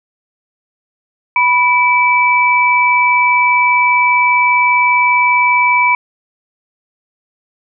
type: tone pair together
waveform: sine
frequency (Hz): 985 / 2310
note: B5 / D7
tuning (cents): -5 / -29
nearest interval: octave + minor third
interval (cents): 1476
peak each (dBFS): -11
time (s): 1.36-5.95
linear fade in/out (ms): 2
effects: none